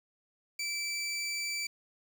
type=tone; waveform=20% pulse; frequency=2324 Hz; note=D7; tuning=19 cents flat; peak=-28 dBFS; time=0.59-1.67 s; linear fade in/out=5 ms; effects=9-bit